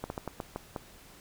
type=slowing click train; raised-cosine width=1 ms; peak=-20 dBFS; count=7; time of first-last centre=0.04-0.762 s; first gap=61 ms; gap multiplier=1.27; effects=pink hiss -54 dBFS RMS until 1.2 s